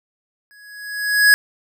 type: tone with exponential growth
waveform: square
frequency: 1671 Hz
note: G#6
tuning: 10 cents sharp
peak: -7 dBFS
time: 0.51-1.34 s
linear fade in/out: 0 ms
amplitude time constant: 180 ms
effects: none